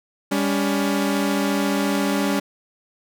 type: tone pair together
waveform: sawtooth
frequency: 200 / 282.8 Hz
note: G3 / C#4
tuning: +35 / +35 cents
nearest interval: tritone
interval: 600 cents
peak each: -18 / -18 dBFS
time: 0.31-2.4 s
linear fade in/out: 10 ms
effects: none